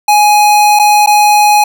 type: tone with dropouts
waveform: square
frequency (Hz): 835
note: G#5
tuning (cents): +9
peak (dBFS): -5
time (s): 0.08-1.64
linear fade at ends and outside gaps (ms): 5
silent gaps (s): 0.791-0.795 / 1.062-1.072
effects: none